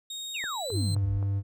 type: tone with pitch glide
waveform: 30% pulse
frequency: 3729 to 4114 Hz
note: A#7 to C8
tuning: 0 to -30 cents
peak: -32 dBFS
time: 0.1-0.95 s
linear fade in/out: 5 ms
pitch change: +170 cents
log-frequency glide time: 0.47-0.78 s
type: exponential sweep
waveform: sine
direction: down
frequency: 2960 to 39 Hz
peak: -32 dBFS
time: 0.34-1.19 s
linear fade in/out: 10 ms
type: click train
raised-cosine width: 1 ms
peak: -29 dBFS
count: 4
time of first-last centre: 0.44-1.227 s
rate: 3.81 Hz
type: tone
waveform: triangle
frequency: 99.1 Hz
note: G2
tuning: 19 cents sharp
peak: -23 dBFS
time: 0.71-1.43 s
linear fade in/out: 50 ms
effects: none